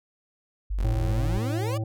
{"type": "tone", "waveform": "sine", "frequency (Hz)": 49, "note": "G1", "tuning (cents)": 0, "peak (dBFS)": -25, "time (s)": [0.7, 1.39], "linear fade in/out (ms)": 10}
{"type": "exponential sweep", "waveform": "30% pulse", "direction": "up", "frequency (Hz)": [40.33, 607], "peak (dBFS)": -28, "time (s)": [0.78, 1.78], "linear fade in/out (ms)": 10}
{"type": "harmonic tone", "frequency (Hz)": 110, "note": "A2", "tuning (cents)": 0, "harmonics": [1, 3, 5, 7], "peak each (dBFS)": [-26, -36, -40, -43], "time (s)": [0.84, 1.84], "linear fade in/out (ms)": 5}
{"effects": []}